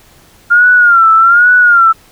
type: tone with vibrato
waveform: sine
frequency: 1396.9 Hz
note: F6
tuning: in tune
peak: -3 dBFS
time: 0.5-1.93 s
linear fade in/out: 20 ms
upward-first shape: sine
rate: 1.2 Hz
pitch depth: 100 cents each way
effects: pink hiss -44 dBFS RMS until 2.11 s